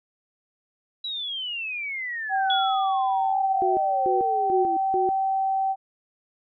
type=exponential sweep; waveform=sine; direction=down; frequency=3941 to 326.3 Hz; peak=-28 dBFS; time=1.04-4.77 s; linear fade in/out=5 ms
type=tone; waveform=sine; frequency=772 Hz; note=G5; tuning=27 cents flat; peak=-21 dBFS; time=2.29-5.76 s; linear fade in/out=50 ms
type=tone with exponential decay; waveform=sine; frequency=3386 Hz; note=G#7; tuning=33 cents sharp; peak=-21 dBFS; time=2.5-3.33 s; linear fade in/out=2 ms; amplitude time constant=180 ms
type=tone bursts; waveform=sine; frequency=370 Hz; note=F#4; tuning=in tune; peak=-23 dBFS; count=4; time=3.62-5.09 s; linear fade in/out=0 ms; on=150 ms; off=290 ms
effects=none